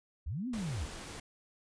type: linear two-way sweep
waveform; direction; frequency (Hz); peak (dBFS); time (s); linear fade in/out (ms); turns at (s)
sine; up then down; 53.6 to 264.1 to 53.6; -34; 0.26-0.86; 10; 0.48
type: noise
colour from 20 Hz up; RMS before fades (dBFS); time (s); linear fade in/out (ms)
pink; -45; 0.53-1.2; 5
effects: resampled to 22050 Hz